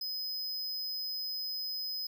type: tone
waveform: square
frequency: 5040 Hz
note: D#8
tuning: 21 cents sharp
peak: -35 dBFS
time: 0.01-2.07 s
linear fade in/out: 5 ms
effects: none